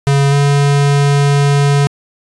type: tone pair in turn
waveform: square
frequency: 140 / 142.12 Hz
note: C#3 / C#3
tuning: +18 / +44 cents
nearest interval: unison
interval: 26 cents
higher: second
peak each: -9 dBFS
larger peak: neither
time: 0.07-0.32 / 0.32-1.87 s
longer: second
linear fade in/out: 0 ms
effects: resampled to 22050 Hz